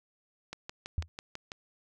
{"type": "click train", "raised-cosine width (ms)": 0.2, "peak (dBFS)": -22, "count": 7, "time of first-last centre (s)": [0.53, 1.518], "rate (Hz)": 6.07}
{"type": "tone with exponential decay", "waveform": "sine", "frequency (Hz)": 82.41, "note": "E2", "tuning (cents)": 0, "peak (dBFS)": -23, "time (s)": [0.98, 1.08], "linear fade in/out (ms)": 0, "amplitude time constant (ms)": 21}
{"effects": []}